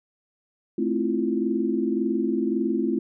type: chord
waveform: sine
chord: F major seventh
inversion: first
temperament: just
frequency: 218.3 / 261.9 / 327.4 / 349.2 Hz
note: A3 / C4 / E4 / F4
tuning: -13 / +2 / -12 / 0 cents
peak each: -27 dBFS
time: 0.78-2.99 s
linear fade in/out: 5 ms
effects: none